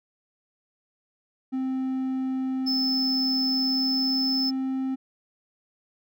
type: tone with pitch glide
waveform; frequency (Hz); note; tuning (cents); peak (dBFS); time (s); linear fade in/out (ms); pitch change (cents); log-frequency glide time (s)
triangle; 261.6 to 263.7; C4 to C4; 0 to +14; -23; 1.52-4.96; 20; +14; 3.51-4.29
type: tone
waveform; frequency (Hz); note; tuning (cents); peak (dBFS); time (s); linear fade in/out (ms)
triangle; 5250; E8; -8; -23; 2.66-4.51; 20
effects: none